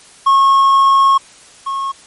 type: tone pair in turn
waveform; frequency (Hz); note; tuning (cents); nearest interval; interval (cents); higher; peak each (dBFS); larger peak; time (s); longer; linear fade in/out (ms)
triangle; 1090 / 1090; C#6 / C#6; -29 / -29; unison; 0; neither; -5 / -15; first; 0.26-1.18 / 1.66-1.92; first; 10
effects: white hiss -42 dBFS RMS until 2.06 s + MP3 48 kbps